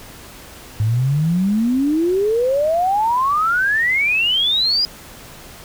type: exponential sweep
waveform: sine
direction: up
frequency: 103.83 to 4978 Hz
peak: -14 dBFS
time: 0.8-4.85 s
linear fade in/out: 0 ms
effects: pink hiss -39 dBFS RMS until 5.64 s